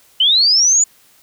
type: linear sweep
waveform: sine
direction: up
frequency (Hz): 2960 to 7040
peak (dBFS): -9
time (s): 0.2-0.84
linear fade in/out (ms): 5
effects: white hiss -51 dBFS RMS until 1.22 s